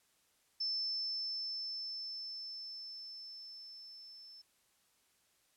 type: tone with level ramp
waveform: sine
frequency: 5290 Hz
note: E8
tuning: 5 cents sharp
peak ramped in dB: -33 to -52 dBFS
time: 0.6-4.42 s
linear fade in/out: 10 ms
effects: white hiss -73 dBFS RMS until 5.56 s + low-pass 12000 Hz 12 dB/octave